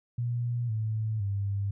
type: tone with pitch steps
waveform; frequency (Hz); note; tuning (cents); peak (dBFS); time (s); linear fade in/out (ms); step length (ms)
sine; 120 / 109.41 / 99.75; B2 / A2 / G2; -49 / -9 / +31; -27; 0.18-1.71; 5; 510
effects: none